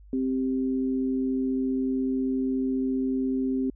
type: tone pair together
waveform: sine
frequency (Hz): 261.6 / 392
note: C4 / G4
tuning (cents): 0 / 0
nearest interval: perfect fifth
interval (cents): 700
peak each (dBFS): -24 / -32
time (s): 0.13-3.7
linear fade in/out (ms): 2
effects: added 50 Hz sine -47 dBFS peak until 3.75 s